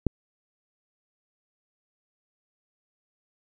click, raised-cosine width 3 ms, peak -9 dBFS, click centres 0.067 s, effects none

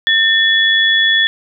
sine tone pair together, 1800 / 3398 Hz, A6 / G#7, +39 / +39 cents, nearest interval major seventh, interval 1100 cents, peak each -12 dBFS, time 0.07-1.27 s, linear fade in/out 0 ms, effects none

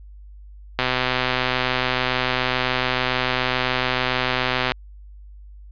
click train, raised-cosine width 0.3 ms, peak -4 dBFS, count 500, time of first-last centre 0.79-4.719 s, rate 127 Hz, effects added 50 Hz sine -39 dBFS peak until 5.71 s + resampled to 11025 Hz

